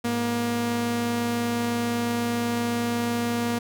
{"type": "tone pair together", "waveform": "sawtooth", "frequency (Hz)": [105.53, 236.9], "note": ["G#2", "A#3"], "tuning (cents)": [28, 28], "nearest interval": "octave + major second", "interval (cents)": 1400, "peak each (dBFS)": [-30, -20], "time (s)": [0.04, 3.59], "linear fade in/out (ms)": 10, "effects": []}